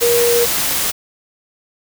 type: tone in noise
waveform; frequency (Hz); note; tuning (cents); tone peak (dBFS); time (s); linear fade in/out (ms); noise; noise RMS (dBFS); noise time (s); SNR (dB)
sine; 474.5; A#4; +31; -12; 0.01-0.46; 20; white; -18; 0-0.92; +3
effects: none